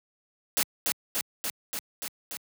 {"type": "noise with echo", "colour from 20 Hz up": "white", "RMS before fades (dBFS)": -25, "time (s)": [0.57, 0.63], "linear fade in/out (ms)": 0, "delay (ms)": 290, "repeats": 6, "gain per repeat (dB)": -2, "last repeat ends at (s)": 2.37, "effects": ["high-pass 100 Hz 12 dB/octave"]}